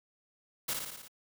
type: noise with echo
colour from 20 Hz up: white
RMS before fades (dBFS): -33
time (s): 0.68-0.74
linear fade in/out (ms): 10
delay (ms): 57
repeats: 6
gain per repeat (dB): -3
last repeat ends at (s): 1.082
effects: none